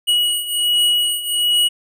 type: beating tone pair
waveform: square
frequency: 2913 / 2914.3 Hz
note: F#7 / F#7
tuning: -28 / -27 cents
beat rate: 1.3 Hz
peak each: -21 / -17 dBFS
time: 0.07-1.69 s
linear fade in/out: 20 ms
effects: none